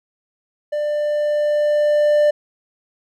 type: tone with level ramp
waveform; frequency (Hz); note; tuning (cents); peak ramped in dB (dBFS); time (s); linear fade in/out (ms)
triangle; 594; D5; +20; -17 to -9; 0.72-2.31; 10
effects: none